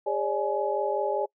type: tone cluster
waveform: sine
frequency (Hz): 406.7 / 552 / 597 / 843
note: G#4 / C#5 / D5 / G#5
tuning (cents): -36 / -7 / +28 / +26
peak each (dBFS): -30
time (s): 0.06-1.26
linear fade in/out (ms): 10
effects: noise-tail reverb RT60 0.1 s tail -25 dB re dry